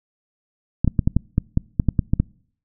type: clicks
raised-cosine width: 5 ms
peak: -4 dBFS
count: 12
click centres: 0.846 / 0.877 / 0.992 / 1.075 / 1.166 / 1.381 / 1.574 / 1.798 / 1.887 / 1.992 / 2.135 / 2.2 s
effects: noise-tail reverb RT60 0.6 s tail -26 dB re dry